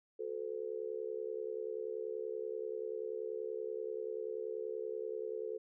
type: tone with amplitude modulation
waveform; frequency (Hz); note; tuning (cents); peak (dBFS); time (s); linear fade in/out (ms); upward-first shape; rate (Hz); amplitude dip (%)
sine; 438.8; A4; -5; -33; 0.19-5.58; 10; sine; 70.4; 100
effects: none